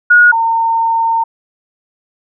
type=tone pair in turn; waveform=sine; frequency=1447 / 911.6 Hz; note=F#6 / A#5; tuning=-39 / -39 cents; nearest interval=minor sixth; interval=800 cents; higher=first; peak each=-3 / -10 dBFS; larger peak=first; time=0.1-0.32 / 0.32-1.24 s; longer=second; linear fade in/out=10 ms; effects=none